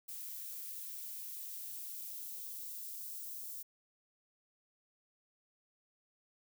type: noise with high-pass filter sweep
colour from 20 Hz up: violet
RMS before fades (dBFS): -45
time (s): 0.08-3.63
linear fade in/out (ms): 10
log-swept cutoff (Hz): 1000 to 5100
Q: 0.75
effects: none

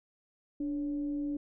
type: tone with frequency modulation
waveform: sine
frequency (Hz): 291.2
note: D4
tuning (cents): -15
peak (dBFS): -31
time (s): 0.6-1.37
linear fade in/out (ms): 5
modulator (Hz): 264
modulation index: 0.24
effects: none

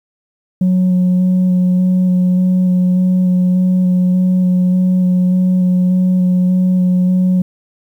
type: tone with vibrato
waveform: sine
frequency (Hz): 182.6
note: F#3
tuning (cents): -23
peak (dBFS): -7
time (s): 0.61-7.42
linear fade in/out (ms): 5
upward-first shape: square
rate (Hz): 1.7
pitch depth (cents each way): 10
effects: tanh soft clip ceiling -8 dBFS + 8-bit

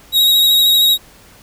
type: tone with vibrato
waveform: 45% pulse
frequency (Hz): 3804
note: A#7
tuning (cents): +34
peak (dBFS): -8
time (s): 0.12-0.98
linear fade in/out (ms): 50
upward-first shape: triangle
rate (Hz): 13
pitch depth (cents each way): 25
effects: pink hiss -44 dBFS RMS until 1.42 s

